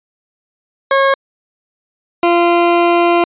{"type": "tone pair in turn", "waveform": "20% pulse", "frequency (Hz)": [545, 344.7], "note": ["C#5", "F4"], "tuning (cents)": [-29, -23], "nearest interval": "minor sixth", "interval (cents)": 794, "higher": "first", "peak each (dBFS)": -4, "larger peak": "neither", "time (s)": [[0.91, 1.14], [2.23, 3.24]], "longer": "second", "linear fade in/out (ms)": 2, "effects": ["resampled to 8000 Hz"]}